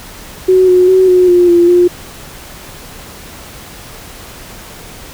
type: tone with pitch steps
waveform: sine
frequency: 372.1 / 363.9 / 374.9 / 364 / 354.1 / 345.8 / 354 Hz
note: F#4 / F#4 / F#4 / F#4 / F4 / F4 / F4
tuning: +10 / -29 / +23 / -28 / +24 / -17 / +23 cents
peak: -4 dBFS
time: 0.48-1.88 s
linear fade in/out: 10 ms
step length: 200 ms
effects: pink hiss -32 dBFS RMS until 5.13 s